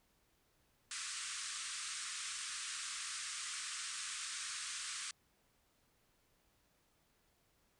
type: band-pass noise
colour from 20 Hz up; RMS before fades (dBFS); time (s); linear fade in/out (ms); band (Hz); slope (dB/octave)
white; -44; 0.91-5.11; 2; 1100 to 9400; 96
effects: pink hiss -75 dBFS RMS until 7.79 s